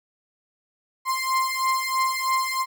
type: beating tone pair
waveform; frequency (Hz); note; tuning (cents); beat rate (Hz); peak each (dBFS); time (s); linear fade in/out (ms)
35% pulse; 1046.5 / 1049.6; C6 / C6; 0 / +5; 3.1; -23; 1.05-2.66; 50
effects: none